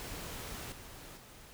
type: noise with level steps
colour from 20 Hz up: pink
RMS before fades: -43 / -50 / -54 dBFS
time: 0-1.53 s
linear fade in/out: 0 ms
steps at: 0.72 / 1.17 s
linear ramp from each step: 2 ms
effects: none